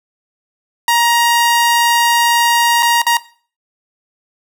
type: tone with dropouts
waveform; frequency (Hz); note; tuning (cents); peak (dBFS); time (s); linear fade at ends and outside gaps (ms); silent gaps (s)
sawtooth; 942; A#5; +18; -6; 0.88-3.17; 2; 2.825-2.828 / 3.018-3.066
effects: noise-tail reverb RT60 0.4 s tail -17 dB re dry